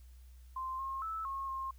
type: tone with pitch steps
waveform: sine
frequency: 1045 / 1073 / 1311 / 1084 / 1067 Hz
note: C6 / C6 / E6 / C#6 / C6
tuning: -2 / +43 / -10 / -39 / +34 cents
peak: -36 dBFS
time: 0.56-1.71 s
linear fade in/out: 5 ms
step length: 230 ms
effects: added 62 Hz sine -52 dBFS peak until 1.78 s + white hiss -70 dBFS RMS until 1.78 s